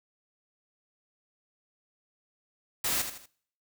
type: noise with echo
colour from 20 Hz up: white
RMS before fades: -29 dBFS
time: 2.84-3.02 s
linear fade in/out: 5 ms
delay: 80 ms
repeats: 3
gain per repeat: -8 dB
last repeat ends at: 3.26 s
effects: noise-tail reverb RT60 0.6 s tail -23 dB re dry